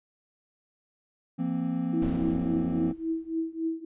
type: chord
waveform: triangle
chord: F suspended fourth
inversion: none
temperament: equal with one note detuned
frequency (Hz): 170.23 / 233.1 / 261.6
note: F3 / Bb3 / C4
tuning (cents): -44 / 0 / 0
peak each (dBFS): -29 / -30 / -28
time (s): 1.38-2.93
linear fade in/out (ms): 20
type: tone with tremolo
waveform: sine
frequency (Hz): 325.6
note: E4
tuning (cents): -21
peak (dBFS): -24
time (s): 1.93-3.85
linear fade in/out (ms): 5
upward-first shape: triangle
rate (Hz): 3.6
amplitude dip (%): 95
type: noise with exponential decay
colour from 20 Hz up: brown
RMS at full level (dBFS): -33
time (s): 2.02-3.59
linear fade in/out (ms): 2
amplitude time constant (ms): 340
type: click train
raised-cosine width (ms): 2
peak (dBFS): -27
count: 81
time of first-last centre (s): 2.03-2.911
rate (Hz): 90.8
effects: resampled to 8000 Hz